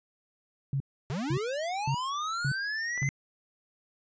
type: tone bursts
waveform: sine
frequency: 137.4 Hz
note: C#3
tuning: 15 cents flat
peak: -26 dBFS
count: 5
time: 0.73-3.09 s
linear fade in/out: 2 ms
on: 72 ms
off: 500 ms
type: linear sweep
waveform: square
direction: up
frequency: 120 to 2078 Hz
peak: -31 dBFS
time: 1.1-3.09 s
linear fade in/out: 0 ms
type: clicks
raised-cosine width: 0.5 ms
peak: -30 dBFS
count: 2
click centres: 2.977 / 3.029 s
effects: resampled to 16000 Hz